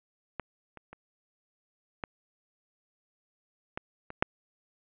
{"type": "clicks", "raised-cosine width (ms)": 0.5, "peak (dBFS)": [-18, -30, -30, -18, -19, -25, -7], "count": 7, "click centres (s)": [0.397, 0.773, 0.93, 2.038, 3.775, 4.104, 4.225], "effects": ["resampled to 8000 Hz", "8-bit"]}